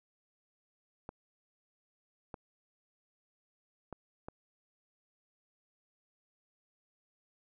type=clicks; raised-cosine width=1 ms; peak=-28 dBFS; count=4; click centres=1.091 / 2.342 / 3.927 / 4.285 s; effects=none